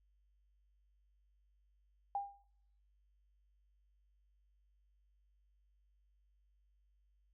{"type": "tone with exponential decay", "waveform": "sine", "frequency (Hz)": 802, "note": "G5", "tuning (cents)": 39, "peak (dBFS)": -32, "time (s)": [2.15, 2.44], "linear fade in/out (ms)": 2, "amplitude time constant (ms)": 61, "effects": ["noise-tail reverb RT60 0.8 s tail -24 dB re dry", "added 50 Hz sine -70 dBFS peak until 7.33 s"]}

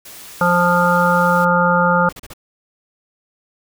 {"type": "noise", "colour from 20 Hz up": "white", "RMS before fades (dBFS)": -37, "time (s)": [0.05, 1.45], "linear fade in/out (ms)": 5}
{"type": "harmonic tone", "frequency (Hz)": 175.7, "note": "F3", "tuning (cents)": 11, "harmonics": [1, 3, 5, 7, 8], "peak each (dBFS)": [-18, -18, -18, -18, -18], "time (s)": [0.41, 2.09], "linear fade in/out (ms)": 2}
{"type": "clicks", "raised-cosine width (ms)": 1, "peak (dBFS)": -24, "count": 2, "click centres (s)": [0.833, 0.847]}
{"type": "noise bursts", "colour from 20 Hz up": "pink", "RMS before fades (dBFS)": -35, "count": 4, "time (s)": [2.09, 2.336], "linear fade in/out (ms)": 5, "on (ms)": 36, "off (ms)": 34}
{"effects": []}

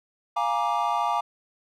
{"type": "chord", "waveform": "triangle", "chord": "Bb dominant seventh", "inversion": "second", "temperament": "equal with one note detuned", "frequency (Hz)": [698.5, 830.6, 944.3, 1174.7], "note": ["F5", "Ab5", "Bb5", "D6"], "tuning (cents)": [0, 0, 22, 0], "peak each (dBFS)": [-27, -26, -26, -26], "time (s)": [0.36, 1.21], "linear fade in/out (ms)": 10, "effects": []}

